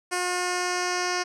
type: tone with low-pass filter sweep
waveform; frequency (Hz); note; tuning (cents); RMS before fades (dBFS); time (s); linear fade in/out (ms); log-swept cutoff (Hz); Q
10% pulse; 359.1; F4; +48; -27; 0.11-1.24; 20; 8700 to 5700; 2.3
effects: none